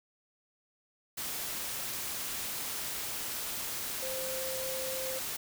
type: tone in noise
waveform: sine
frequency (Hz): 523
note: C5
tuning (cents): -1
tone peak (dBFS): -37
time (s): 4.02-5.19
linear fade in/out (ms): 10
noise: white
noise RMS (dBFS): -37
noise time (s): 1.17-5.37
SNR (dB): -3
effects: none